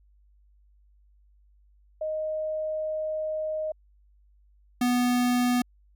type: tone pair in turn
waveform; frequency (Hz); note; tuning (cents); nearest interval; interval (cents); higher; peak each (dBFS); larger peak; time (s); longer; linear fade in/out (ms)
sine / square; 622.3 / 246.1; D#5 / B3; 0 / -6; octave + major third; 1606; first; -27 / -22; second; 2.01-3.72 / 4.81-5.62; first; 5
effects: added 50 Hz sine -57 dBFS peak until 5.95 s